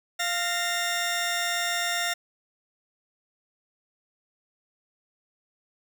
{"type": "tone pair together", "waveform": "15% pulse", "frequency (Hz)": [697, 1836.2], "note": ["F5", "A#6"], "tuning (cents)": [-4, -27], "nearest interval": "octave + perfect fourth", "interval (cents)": 1677, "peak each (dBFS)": -22, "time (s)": [0.19, 2.14], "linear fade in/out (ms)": 10, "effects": []}